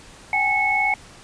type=tone cluster; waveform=sine; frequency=772 / 833 / 2199 Hz; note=G5 / G#5 / C#7; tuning=-27 / +5 / -14 cents; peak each=-25 / -24 / -19 dBFS; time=0.33-0.94 s; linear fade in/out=2 ms; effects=pink hiss -45 dBFS RMS until 1.23 s + resampled to 22050 Hz